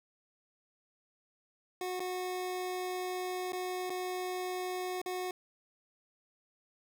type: tone with dropouts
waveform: 25% pulse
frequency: 365.8 Hz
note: F#4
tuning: 20 cents flat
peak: -31 dBFS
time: 1.81-5.31 s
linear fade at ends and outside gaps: 2 ms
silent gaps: 1.996-2.002 / 3.522-3.531 / 3.897-3.902 / 5.016-5.06 s
effects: none